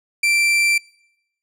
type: tone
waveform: 40% pulse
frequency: 2349 Hz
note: D7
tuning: in tune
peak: -14 dBFS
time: 0.23-0.78 s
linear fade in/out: 5 ms
effects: noise-tail reverb RT60 0.8 s tail -23 dB re dry + low-pass 12000 Hz 12 dB/octave